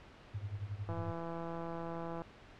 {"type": "tone with tremolo", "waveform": "sine", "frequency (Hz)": 101.6, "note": "G#2", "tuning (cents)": -38, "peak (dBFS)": -35, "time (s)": [0.34, 1.12], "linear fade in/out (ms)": 10, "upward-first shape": "sine", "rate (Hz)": 11, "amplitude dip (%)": 85}
{"type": "click train", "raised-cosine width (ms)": 1, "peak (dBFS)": -29, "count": 223, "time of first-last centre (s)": [0.89, 2.219], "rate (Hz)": 167}
{"effects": ["pink hiss -56 dBFS RMS until 2.59 s", "low-pass 3000 Hz 12 dB/octave"]}